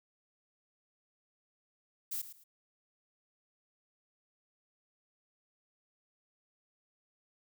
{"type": "noise with echo", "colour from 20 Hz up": "violet", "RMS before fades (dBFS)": -37, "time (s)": [2.11, 2.22], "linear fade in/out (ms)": 10, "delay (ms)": 110, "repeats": 2, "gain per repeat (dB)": -12, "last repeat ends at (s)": 2.44, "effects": []}